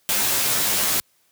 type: noise with comb filter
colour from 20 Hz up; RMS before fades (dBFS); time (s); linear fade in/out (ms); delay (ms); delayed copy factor
white; -21; 0.09-1; 0; 12; -0.85
effects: white hiss -63 dBFS RMS until 1.31 s + high-pass 60 Hz 12 dB/octave